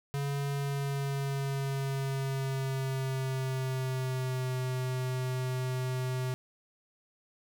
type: tone with pitch glide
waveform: square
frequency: 140.7 to 128.28 Hz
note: C#3 to C3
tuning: +26 to -34 cents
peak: -31 dBFS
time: 0.14-6.34 s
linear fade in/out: 0 ms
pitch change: -160 cents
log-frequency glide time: 0.53-4.55 s
effects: 11-bit